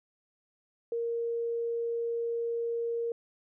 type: tone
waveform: sine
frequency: 466.2 Hz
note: A#4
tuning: in tune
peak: -29 dBFS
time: 0.92-3.12 s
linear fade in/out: 2 ms
effects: none